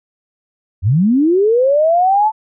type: linear sweep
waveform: sine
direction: up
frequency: 80.5 to 886 Hz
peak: -9 dBFS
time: 0.82-2.32 s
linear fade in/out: 50 ms
effects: none